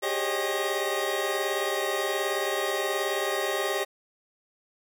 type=tone cluster; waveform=30% pulse; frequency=388.3 / 407 / 543 / 612 / 1884 Hz; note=G4 / G#4 / C#5 / D#5 / A#6; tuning=-16 / -35 / -36 / -29 / +18 cents; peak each=-30 dBFS; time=0.02-3.85 s; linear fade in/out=20 ms; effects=none